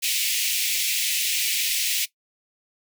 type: high-pass noise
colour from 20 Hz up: pink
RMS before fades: -24 dBFS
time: 0.02-2.06 s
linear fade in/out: 20 ms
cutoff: 2200 Hz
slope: 48 dB/octave
effects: noise-tail reverb RT60 0.1 s tail -17 dB re dry